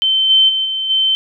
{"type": "tone with level steps", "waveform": "sine", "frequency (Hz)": 3090, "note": "G7", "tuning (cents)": -26, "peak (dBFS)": [-11, -7, -14, -17, -11], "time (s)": [0.02, 1.15], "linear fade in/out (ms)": 0, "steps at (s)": [0.29, 0.48, 0.64, 0.89], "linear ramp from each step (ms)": 20, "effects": []}